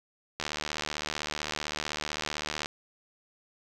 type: click train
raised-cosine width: 0.2 ms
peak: -14 dBFS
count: 172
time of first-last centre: 0.4-2.659 s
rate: 75.7 Hz
effects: none